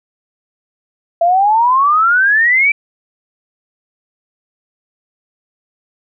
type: exponential sweep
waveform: sine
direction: up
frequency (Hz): 666 to 2349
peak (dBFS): -8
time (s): 1.21-2.72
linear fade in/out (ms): 5
effects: none